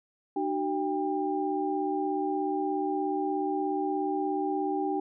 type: tone cluster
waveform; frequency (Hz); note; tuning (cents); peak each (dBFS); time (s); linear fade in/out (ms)
sine; 301.5 / 378.3 / 798; D4 / F#4 / G5; +46 / +38 / +31; -31; 0.36-5; 5
effects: none